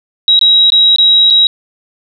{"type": "tone with dropouts", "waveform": "sine", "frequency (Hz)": 3841, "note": "B7", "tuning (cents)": -49, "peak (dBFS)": -4, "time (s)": [0.28, 1.47], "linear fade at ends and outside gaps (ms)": 1, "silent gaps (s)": [[0.392, 0.412], [0.702, 0.721], [0.961, 0.984], [1.302, 1.306]], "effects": []}